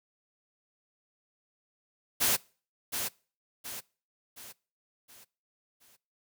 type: noise with echo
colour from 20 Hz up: white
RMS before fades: -26 dBFS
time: 2.2-2.37 s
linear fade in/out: 20 ms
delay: 720 ms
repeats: 5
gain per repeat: -7 dB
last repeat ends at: 5.97 s
effects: noise-tail reverb RT60 0.4 s tail -24 dB re dry